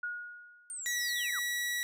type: tone with exponential decay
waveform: sine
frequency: 1444 Hz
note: F#6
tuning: 43 cents flat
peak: -32 dBFS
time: 0.03-0.95 s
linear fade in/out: 5 ms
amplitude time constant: 200 ms
type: linear sweep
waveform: sine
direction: down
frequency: 8930 to 1100 Hz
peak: -38 dBFS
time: 0.7-1.39 s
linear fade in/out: 0 ms
type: tone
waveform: sawtooth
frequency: 1935 Hz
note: B6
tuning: 36 cents flat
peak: -28 dBFS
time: 0.86-1.83 s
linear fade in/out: 0 ms
effects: none